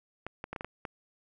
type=clicks; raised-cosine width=0.5 ms; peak=-22 dBFS; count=7; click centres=0.266 / 0.441 / 0.53 / 0.562 / 0.609 / 0.646 / 0.852 s; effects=none